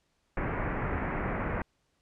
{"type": "low-pass noise", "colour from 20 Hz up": "pink", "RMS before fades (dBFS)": -32, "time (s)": [0.37, 1.62], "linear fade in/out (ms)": 2, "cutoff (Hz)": 2200, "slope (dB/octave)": 48, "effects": ["pink hiss -74 dBFS RMS until 2.01 s", "low-pass 8000 Hz 12 dB/octave"]}